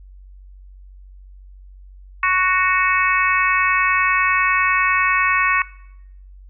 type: harmonic tone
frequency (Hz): 370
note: F#4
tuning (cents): 0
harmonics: 3 / 4 / 5 / 6 / 7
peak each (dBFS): -18 / -24 / -21 / -22 / -23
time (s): 2.23-5.62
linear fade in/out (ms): 2
effects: noise-tail reverb RT60 0.8 s tail -20 dB re dry + added 47 Hz sine -39 dBFS peak until 6.49 s